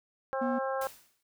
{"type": "harmonic tone", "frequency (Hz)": 266.9, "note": "C4", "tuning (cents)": 35, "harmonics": [2, 3, 4, 5, 6], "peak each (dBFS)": [-32, -36, -38, -40, -42], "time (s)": [0.33, 0.87], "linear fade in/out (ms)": 0}
{"type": "tone", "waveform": "triangle", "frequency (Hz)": 244, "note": "B3", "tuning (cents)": -21, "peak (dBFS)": -28, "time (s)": [0.41, 0.59], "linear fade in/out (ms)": 10}
{"type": "noise with exponential decay", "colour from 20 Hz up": "white", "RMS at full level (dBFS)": -41, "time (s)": [0.81, 1.23], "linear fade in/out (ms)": 5, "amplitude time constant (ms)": 90}
{"effects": []}